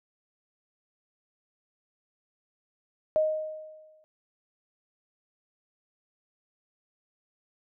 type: tone with exponential decay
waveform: sine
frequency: 622.3 Hz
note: D#5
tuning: in tune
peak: -19 dBFS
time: 3.16-4.04 s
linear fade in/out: 0 ms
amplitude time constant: 190 ms
effects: none